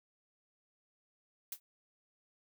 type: noise with exponential decay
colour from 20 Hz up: blue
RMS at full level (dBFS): -36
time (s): 1.52-1.6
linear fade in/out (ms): 2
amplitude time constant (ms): 17
effects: none